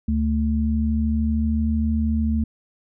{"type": "tone pair together", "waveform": "sine", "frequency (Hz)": [74, 221.7], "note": ["D2", "A3"], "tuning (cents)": [14, 13], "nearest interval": "octave + perfect fifth", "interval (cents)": 1899, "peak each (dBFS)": -21, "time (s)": [0.08, 2.44], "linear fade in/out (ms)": 5, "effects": []}